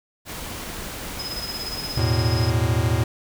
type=noise; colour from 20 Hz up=pink; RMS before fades=-33 dBFS; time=0.25-2.01 s; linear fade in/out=50 ms
type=tone with tremolo; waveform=sine; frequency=5080 Hz; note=D#8; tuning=35 cents sharp; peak=-27 dBFS; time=1.19-2.5 s; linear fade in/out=5 ms; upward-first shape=sine; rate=17 Hz; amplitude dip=70%
type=chord; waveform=square; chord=E suspended fourth; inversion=none; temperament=equal; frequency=82.41 / 110 / 123.47 Hz; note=E2 / A2 / B2; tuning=0 / 0 / 0 cents; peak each=-25 / -22 / -25 dBFS; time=1.97-3.04 s; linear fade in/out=5 ms
effects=none